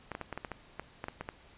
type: clicks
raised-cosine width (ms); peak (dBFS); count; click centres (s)
0.5; -22; 12; 0.117 / 0.151 / 0.213 / 0.327 / 0.376 / 0.448 / 0.517 / 0.796 / 1.041 / 1.084 / 1.21 / 1.289
effects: pink hiss -58 dBFS RMS until 1.57 s + resampled to 8000 Hz